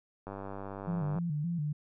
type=click train; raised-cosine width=1 ms; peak=-27 dBFS; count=91; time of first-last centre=0.27-1.186 s; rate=98.3 Hz
type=tone with vibrato; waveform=sine; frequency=159.7 Hz; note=D#3; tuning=45 cents sharp; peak=-30 dBFS; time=0.87-1.73 s; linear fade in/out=10 ms; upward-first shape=square; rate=3.5 Hz; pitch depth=120 cents each way
effects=none